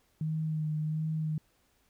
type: tone with vibrato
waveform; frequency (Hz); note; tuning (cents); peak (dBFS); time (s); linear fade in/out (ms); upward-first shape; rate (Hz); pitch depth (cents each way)
sine; 155.56; D#3; 0; -29; 0.21-1.38; 2; sine; 1.4; 24
effects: pink hiss -70 dBFS RMS until 1.89 s